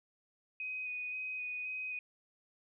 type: tone with vibrato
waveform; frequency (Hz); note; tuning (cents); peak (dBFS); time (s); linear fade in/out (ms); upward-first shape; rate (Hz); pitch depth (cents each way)
sine; 2500; D#7; +8; -37; 0.6-1.99; 2; square; 1.9; 11
effects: none